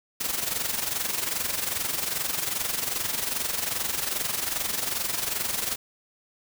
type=noise with amplitude modulation; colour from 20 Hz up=white; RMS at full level=-26 dBFS; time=0.2-5.76 s; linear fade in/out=10 ms; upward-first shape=sine; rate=22.5 Hz; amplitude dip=65%; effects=none